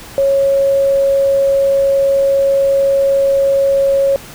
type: tone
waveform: sine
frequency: 550 Hz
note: C#5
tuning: 14 cents flat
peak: -9 dBFS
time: 0.18-4.16 s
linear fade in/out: 0 ms
effects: pink hiss -34 dBFS RMS until 4.34 s